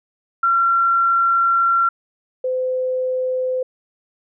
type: tone pair in turn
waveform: sine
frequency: 1366 / 511.7 Hz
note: F6 / C5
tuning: -39 / -39 cents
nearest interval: octave + perfect fourth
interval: 1700 cents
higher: first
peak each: -13 / -18 dBFS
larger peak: first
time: 0.43-1.89 / 2.44-3.63 s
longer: first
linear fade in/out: 5 ms
effects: none